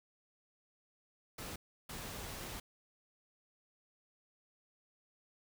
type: noise bursts at uneven times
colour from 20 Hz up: pink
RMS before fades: -45 dBFS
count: 2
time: 1.38-1.56 / 1.89-2.6 s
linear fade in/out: 5 ms
effects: none